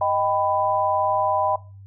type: chord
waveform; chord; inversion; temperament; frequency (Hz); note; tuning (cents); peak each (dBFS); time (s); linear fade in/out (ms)
sine; Eb augmented; none; equal with one note detuned; 622.3 / 784 / 995.8; Eb5 / G5 / B5; 0 / 0 / +14; -23; 0.01-1.56; 5
effects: noise-tail reverb RT60 0.3 s tail -17 dB re dry + added 98 Hz sine -40 dBFS peak until 1.86 s